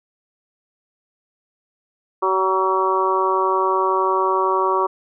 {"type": "harmonic tone with a mistuned harmonic", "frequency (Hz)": 189.1, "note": "F#3", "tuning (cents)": 38, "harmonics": [2, 3, 4, 5, 6, 7], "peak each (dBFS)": [-21, -27, -30, -21, -20, -32], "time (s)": [2.22, 4.87], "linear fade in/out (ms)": 10, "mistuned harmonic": 7, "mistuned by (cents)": 17, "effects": []}